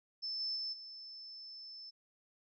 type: tone with level steps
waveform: sine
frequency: 5274 Hz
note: E8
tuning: in tune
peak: -37 / -35 / -37 / -47 dBFS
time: 0.22-1.91 s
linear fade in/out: 20 ms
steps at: 0.39 / 0.55 / 0.72 s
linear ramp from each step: 20 ms
effects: none